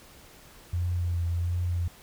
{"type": "tone with vibrato", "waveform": "sine", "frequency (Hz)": 86.9, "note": "F2", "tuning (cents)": -8, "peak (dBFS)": -25, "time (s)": [0.73, 1.88], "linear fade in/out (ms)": 5, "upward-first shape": "triangle", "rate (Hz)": 1.4, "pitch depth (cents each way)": 35, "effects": ["pink hiss -52 dBFS RMS until 2.02 s"]}